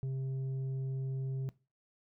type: tone with tanh clipping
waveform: triangle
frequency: 133.1 Hz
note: C3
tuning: 30 cents sharp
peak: -34 dBFS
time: 0.03-1.49 s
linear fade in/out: 0 ms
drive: 9 dB
effects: noise-tail reverb RT60 0.3 s tail -20 dB re dry